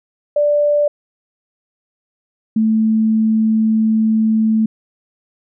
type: tone pair in turn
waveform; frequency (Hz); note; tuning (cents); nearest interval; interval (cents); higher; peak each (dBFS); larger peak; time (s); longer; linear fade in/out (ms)
sine; 587.3 / 220; D5 / A3; 0 / 0; octave + perfect fourth; 1700; first; -11; neither; 0.36-0.88 / 2.56-4.66; second; 5
effects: none